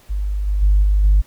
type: tone with level steps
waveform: sine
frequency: 50.1 Hz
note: G1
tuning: 38 cents sharp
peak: -18 / -15 / -9 / -11 / -8 dBFS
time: 0.09-1.22 s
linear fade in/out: 20 ms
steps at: 0.46 / 0.61 / 0.82 / 1.03 s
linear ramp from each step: 20 ms
effects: tanh soft clip ceiling -5 dBFS + pink hiss -51 dBFS RMS until 1.26 s